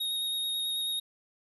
square tone with vibrato, 3741 Hz, A#7, 5 cents sharp, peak -30 dBFS, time 0-1 s, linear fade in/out 10 ms, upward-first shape square, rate 9.2 Hz, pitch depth 9 cents each way, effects none

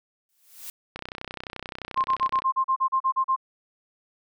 blue noise with exponential growth, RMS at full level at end -35 dBFS, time 0.29-0.7 s, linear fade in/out 1 ms, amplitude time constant 88 ms
click train, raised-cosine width 0.3 ms, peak -18 dBFS, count 47, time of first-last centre 0.96-2.42 s, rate 31.5 Hz
sine tone bursts, 1056 Hz, C6, 16 cents sharp, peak -19 dBFS, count 12, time 1.96-3.363 s, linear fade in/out 20 ms, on 83 ms, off 37 ms
effects none

